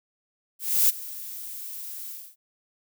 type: noise with ADSR envelope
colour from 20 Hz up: violet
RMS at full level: -18 dBFS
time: 0.59-2.36 s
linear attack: 300 ms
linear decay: 19 ms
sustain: -19 dB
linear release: 260 ms
effects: none